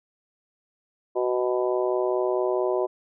harmonic tone, 124.5 Hz, B2, 14 cents sharp, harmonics 3 / 4 / 5 / 6 / 7 / 8, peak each -24 / -30 / -27 / -36 / -37 / -34 dBFS, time 1.15-2.87 s, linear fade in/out 20 ms, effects none

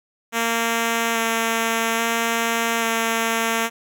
5% pulse tone with vibrato, 228.7 Hz, A#3, 33 cents flat, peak -8 dBFS, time 0.32-3.7 s, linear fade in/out 50 ms, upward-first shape square, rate 0.6 Hz, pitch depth 10 cents each way, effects none

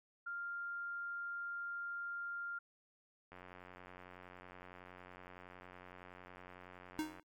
sine tone, 1396.9 Hz, F6, in tune, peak -40 dBFS, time 0.26-2.59 s, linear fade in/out 10 ms
click train, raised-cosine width 0.5 ms, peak -38 dBFS, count 353, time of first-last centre 3.32-7.197 s, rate 90.8 Hz
square tone with exponential decay, 310 Hz, D#4, 6 cents flat, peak -33 dBFS, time 6.99-7.23 s, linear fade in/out 0 ms, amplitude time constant 52 ms
effects MP3 96 kbps

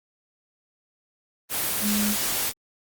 sine tone in noise, 208.5 Hz, G#3, 7 cents sharp, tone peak -23 dBFS, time 1.81-2.16 s, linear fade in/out 50 ms, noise white, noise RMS -26 dBFS, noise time 1.49-2.53 s, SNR 0 dB, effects Opus 24 kbps

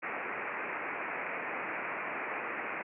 white low-pass noise, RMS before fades -37 dBFS, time 0.02-2.83 s, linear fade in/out 20 ms, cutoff 2500 Hz, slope 96 dB/octave, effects high-pass 300 Hz 12 dB/octave

